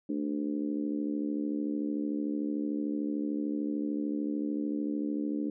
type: harmonic tone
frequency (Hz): 73.42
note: D2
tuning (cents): 0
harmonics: 3 / 4 / 5 / 6 / 7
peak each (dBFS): -35 / -31 / -43 / -44 / -46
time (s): 0.09-5.5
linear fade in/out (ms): 5
effects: none